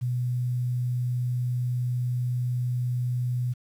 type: tone with quantisation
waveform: sine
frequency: 123.7 Hz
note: B2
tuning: 3 cents sharp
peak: -24 dBFS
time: 0.01-3.54 s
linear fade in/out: 20 ms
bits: 9
effects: none